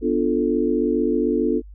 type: chord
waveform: sine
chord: B half-diminished seventh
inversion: none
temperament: equal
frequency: 246.9 / 293.7 / 349.2 / 440 Hz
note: B3 / D4 / F4 / A4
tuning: 0 / 0 / 0 / 0 cents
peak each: -23 dBFS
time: 0.01-1.62 s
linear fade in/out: 50 ms
effects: added 50 Hz sine -38 dBFS peak until 1.74 s